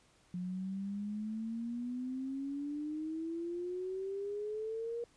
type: exponential sweep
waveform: sine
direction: up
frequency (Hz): 177.5 to 475.2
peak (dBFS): -36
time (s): 0.34-5.04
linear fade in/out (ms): 2
effects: pink hiss -67 dBFS RMS until 5.16 s + resampled to 22050 Hz